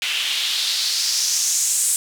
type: noise with band-pass filter sweep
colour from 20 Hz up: white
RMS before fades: -21 dBFS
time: 0.02-1.96 s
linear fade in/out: 0 ms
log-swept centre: 2700 to 8500 Hz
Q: 3
effects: none